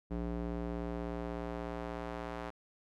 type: tone with band-pass filter sweep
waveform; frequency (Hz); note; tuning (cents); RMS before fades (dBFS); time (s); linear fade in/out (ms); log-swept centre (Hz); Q
square; 58.27; A#1; 0; -39; 0.1-2.51; 20; 280 to 920; 0.75
effects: none